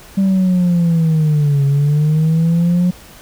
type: linear two-way sweep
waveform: sine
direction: down then up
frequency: 196 to 138.5 to 180.5 Hz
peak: -8 dBFS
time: 0.17-2.91 s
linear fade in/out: 10 ms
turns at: 1.65 s
effects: tanh soft clip ceiling -9 dBFS + pink hiss -40 dBFS RMS until 3.21 s